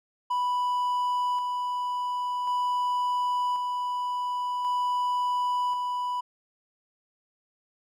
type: tone with tremolo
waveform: triangle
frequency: 987.8 Hz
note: B5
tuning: in tune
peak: -22 dBFS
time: 0.3-6.21 s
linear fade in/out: 10 ms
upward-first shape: square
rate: 0.46 Hz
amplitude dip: 30%
effects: none